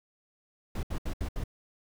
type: noise bursts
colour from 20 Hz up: brown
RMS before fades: -32 dBFS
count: 5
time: 0.75-1.439 s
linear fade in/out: 5 ms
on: 81 ms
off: 71 ms
effects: none